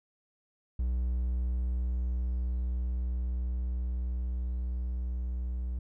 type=tone with level ramp; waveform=triangle; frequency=61.5 Hz; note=B1; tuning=7 cents flat; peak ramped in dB=-25 to -29 dBFS; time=0.79-5.79 s; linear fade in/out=5 ms; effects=none